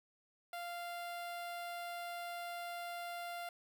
sawtooth tone with notch filter, 695 Hz, F5, 9 cents flat, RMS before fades -44 dBFS, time 0.53-3.49 s, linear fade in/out 2 ms, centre 6500 Hz, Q 1.7, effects 12-bit

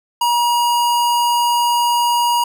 square tone, 955 Hz, A#5, 42 cents sharp, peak -14 dBFS, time 0.21-2.44 s, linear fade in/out 5 ms, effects none

